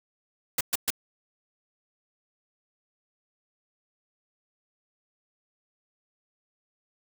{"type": "noise bursts", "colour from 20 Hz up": "white", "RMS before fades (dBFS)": -25, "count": 3, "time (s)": [0.58, 0.904], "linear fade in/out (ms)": 5, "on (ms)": 28, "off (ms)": 120, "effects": []}